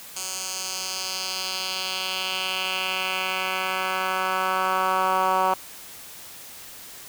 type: tone with band-pass filter sweep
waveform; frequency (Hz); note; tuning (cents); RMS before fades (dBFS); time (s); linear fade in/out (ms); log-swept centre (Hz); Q
10% pulse; 187.5; F#3; +23; -26; 0.16-5.54; 5; 7400 to 980; 1.9
effects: white hiss -42 dBFS RMS until 7.08 s